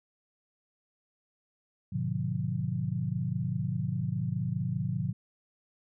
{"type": "chord", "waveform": "sine", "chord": "G# diminished seventh", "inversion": "none", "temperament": "just", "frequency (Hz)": [103.83, 124.59, 149.51, 179.41], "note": ["G#2", "B2", "D3", "F3"], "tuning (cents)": [0, 16, 31, 47], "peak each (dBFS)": [-36, -33, -34, -34], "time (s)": [1.92, 5.13], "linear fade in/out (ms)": 10, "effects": []}